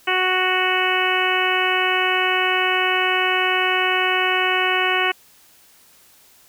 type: harmonic tone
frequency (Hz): 370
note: F#4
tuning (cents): 0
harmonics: 1 / 2 / 3 / 4 / 5 / 6 / 7 / 8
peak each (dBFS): -25 / -25 / -25 / -25 / -25 / -25 / -25 / -25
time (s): 0.07-5.12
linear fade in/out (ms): 10
effects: white hiss -52 dBFS RMS until 6.48 s